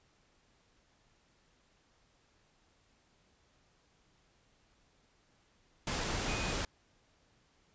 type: tone in noise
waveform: sine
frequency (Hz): 2489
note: D#7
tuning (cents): 0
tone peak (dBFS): -42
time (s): 6.28-6.52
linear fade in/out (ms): 2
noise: pink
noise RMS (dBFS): -35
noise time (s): 5.87-6.65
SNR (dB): -10
effects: pink hiss -70 dBFS RMS until 7.74 s + resampled to 16000 Hz